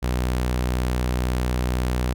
sawtooth tone, 62 Hz, B1, 7 cents sharp, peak -17 dBFS, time 0.02-2.14 s, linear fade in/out 20 ms, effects none

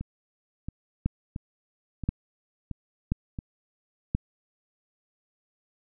two click trains, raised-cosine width 5 ms, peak -12 / -21 dBFS, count 4 / 6, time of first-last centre 1.06-4.15 / 0.01-3.388 s, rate 0.971 / 1.48 Hz, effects none

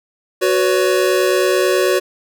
square chord, F# suspended fourth, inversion none, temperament equal with one note detuned, 370 / 493.9 / 563.1 Hz, F#4 / B4 / C#5, 0 / 0 / +27 cents, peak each -16 / -20 / -19 dBFS, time 0.41-2 s, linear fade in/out 20 ms, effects none

